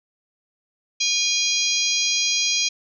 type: harmonic tone with a mistuned harmonic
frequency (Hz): 815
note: G#5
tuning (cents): -33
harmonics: 3 / 4 / 5 / 6 / 7 / 8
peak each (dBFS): -26 / -26 / -26 / -26 / -26 / -26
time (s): 1-2.69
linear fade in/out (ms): 10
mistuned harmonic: 8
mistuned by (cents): -19
effects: none